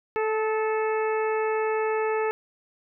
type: harmonic tone with a mistuned harmonic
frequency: 437.1 Hz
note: A4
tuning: 11 cents flat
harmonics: 1 / 2 / 3 / 4 / 5 / 6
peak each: -24 / -30 / -34 / -36 / -38 / -40 dBFS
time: 0.16-2.31 s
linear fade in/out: 0 ms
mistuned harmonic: 3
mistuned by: -22 cents
effects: none